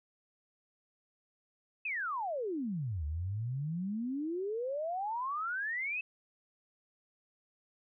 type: exponential two-way sweep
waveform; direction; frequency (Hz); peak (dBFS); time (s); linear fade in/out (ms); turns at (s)
sine; down then up; 2637 to 72 to 2637; -33; 1.85-6.01; 5; 3.05
effects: none